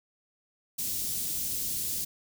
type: band-stop noise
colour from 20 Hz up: white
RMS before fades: -32 dBFS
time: 0.78-2.05 s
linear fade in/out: 10 ms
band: 260 to 5100 Hz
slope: 12 dB/octave
effects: none